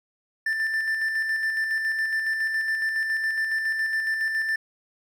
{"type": "tone with tremolo", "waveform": "triangle", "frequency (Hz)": 1775, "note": "A6", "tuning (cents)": 15, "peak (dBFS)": -20, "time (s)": [0.46, 4.56], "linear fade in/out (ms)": 5, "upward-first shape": "square", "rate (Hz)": 7.2, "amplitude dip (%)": 35, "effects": []}